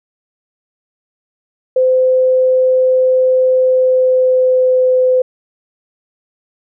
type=tone with pitch glide; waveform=sine; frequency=514 to 509.9 Hz; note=C5 to C5; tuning=-31 to -45 cents; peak=-8 dBFS; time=1.76-5.22 s; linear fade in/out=5 ms; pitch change=-14 cents; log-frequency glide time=3.56-4.96 s; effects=none